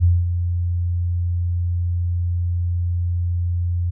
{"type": "tone with ADSR envelope", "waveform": "sine", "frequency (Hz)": 87.31, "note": "F2", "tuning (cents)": 0, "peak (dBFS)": -10, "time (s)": [0, 3.91], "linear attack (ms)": 38, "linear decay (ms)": 210, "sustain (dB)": -8, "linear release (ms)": 16, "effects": []}